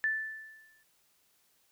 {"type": "tone with exponential decay", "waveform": "sine", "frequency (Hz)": 1758, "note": "A6", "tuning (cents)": -2, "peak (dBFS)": -25, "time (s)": [0.04, 0.83], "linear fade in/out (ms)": 0, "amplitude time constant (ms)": 170, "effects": ["white hiss -70 dBFS RMS until 1.71 s"]}